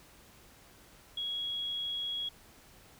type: tone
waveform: sine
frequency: 3322 Hz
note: G#7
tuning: in tune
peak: -33 dBFS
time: 1.17-2.29 s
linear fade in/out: 5 ms
effects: pink hiss -58 dBFS RMS until 2.99 s